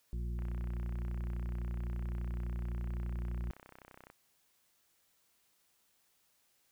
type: harmonic tone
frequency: 58.9 Hz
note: A#1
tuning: 19 cents sharp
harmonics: 1 / 2 / 3 / 4 / 6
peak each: -35 / -45 / -47 / -55 / -56 dBFS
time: 0.13-3.51 s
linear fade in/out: 0 ms
type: click train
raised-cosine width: 0.5 ms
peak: -37 dBFS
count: 119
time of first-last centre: 0.39-4.101 s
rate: 31.8 Hz
effects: white hiss -73 dBFS RMS until 6.71 s

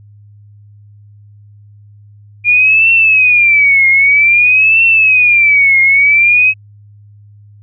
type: tone with vibrato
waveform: sine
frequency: 2407 Hz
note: D7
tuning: 42 cents sharp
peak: -5 dBFS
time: 2.44-6.54 s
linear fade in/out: 50 ms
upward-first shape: triangle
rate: 0.52 Hz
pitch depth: 210 cents each way
effects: added 103 Hz sine -37 dBFS peak until 7.62 s

